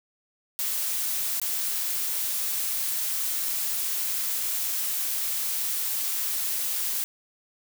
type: noise with dropouts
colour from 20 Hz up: blue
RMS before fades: -28 dBFS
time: 0.59-7.04 s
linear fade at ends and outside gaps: 0 ms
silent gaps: 1.399-1.416 s
effects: none